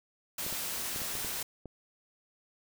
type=noise; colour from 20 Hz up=white; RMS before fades=-36 dBFS; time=0.38-1.43 s; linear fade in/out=5 ms
type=clicks; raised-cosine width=2 ms; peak=-29 dBFS; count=7; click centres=0.465 / 0.526 / 0.961 / 1.018 / 1.153 / 1.247 / 1.657 s
effects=none